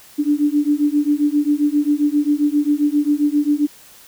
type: beating tone pair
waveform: sine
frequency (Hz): 290 / 297.5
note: D4 / D4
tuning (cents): -22 / +22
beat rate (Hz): 7.5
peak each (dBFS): -17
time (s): 0.18-3.67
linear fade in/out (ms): 20
effects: white hiss -45 dBFS RMS until 4.07 s